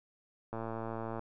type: click train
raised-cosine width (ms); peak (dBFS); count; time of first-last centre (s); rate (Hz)
1; -25; 76; 0.53-1.194; 113
effects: none